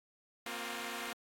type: chord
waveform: 5% pulse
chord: Bb suspended second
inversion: none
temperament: equal with one note detuned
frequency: 233.1 / 261.6 / 355.7 Hz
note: Bb3 / C4 / F4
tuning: 0 / 0 / +32 cents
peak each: -31 / -34 / -32 dBFS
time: 0.46-1.13 s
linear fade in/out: 2 ms
effects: AAC 64 kbps